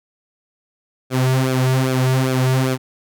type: tone with flanger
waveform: sawtooth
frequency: 130 Hz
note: C3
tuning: 11 cents flat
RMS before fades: -17 dBFS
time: 1.1-2.78 s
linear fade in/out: 50 ms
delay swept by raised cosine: 1 to 3.9 ms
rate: 2.5 Hz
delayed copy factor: -0.7
effects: none